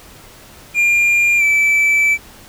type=tone with pitch glide; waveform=triangle; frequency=2400 to 2316 Hz; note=D7 to D7; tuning=+37 to -25 cents; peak=-9 dBFS; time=0.74-2.18 s; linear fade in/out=50 ms; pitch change=-62 cents; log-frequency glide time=1.38-1.43 s; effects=pink hiss -41 dBFS RMS until 2.48 s